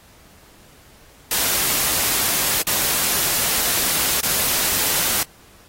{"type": "noise with dropouts", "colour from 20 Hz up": "white", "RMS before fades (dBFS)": -20, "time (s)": [1.31, 5.23], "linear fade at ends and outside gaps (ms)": 2, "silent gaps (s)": [[2.62, 2.669], [4.206, 4.231]], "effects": ["pink hiss -50 dBFS RMS until 5.68 s", "AAC 48 kbps"]}